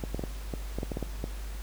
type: clicks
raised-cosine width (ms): 2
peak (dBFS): -19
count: 11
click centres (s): 0.038 / 0.146 / 0.194 / 0.238 / 0.538 / 0.786 / 0.831 / 0.918 / 0.971 / 1.027 / 1.241
effects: added 50 Hz sine -35 dBFS peak until 1.62 s + pink hiss -48 dBFS RMS until 1.62 s